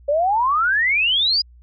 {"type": "exponential sweep", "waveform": "sine", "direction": "up", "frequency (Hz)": [554.4, 4991], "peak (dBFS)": -15, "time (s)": [0.08, 1.42], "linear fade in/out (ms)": 10, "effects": ["added 60 Hz sine -44 dBFS peak until 1.62 s"]}